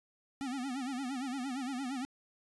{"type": "tone with vibrato", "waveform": "square", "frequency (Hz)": 261.6, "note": "C4", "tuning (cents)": 0, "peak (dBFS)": -36, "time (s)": [0.41, 2.05], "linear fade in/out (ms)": 0, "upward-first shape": "sine", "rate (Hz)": 8.7, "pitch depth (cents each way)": 130, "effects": ["resampled to 24000 Hz"]}